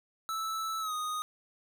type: tone with pitch glide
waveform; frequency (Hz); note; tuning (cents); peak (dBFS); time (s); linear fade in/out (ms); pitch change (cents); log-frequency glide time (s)
square; 1314 to 1241.7; E6 to D#6; -6 to -4; -33; 0.29-1.22; 0; -98; 0.8-0.93
effects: none